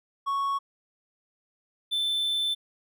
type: tone pair in turn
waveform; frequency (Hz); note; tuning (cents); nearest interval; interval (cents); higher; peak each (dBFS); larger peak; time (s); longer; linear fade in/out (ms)
triangle; 1108.7 / 3532; C#6 / A7; 0 / +6; octave + minor sixth; 2006; second; -23; neither; 0.26-0.59 / 1.91-2.55; second; 20
effects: none